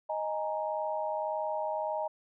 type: chord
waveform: sine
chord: D# suspended fourth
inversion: none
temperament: equal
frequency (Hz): 622.3 / 830.6 / 932.3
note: D#5 / G#5 / A#5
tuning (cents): 0 / 0 / 0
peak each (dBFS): -33 / -36 / -36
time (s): 0.09-2.08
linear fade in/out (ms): 10
effects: none